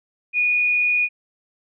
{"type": "tone with frequency modulation", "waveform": "sine", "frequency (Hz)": 2456, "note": "D#7", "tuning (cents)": -23, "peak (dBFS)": -16, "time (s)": [0.33, 1.09], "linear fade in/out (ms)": 50, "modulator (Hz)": 62.8, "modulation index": 0.38, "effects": []}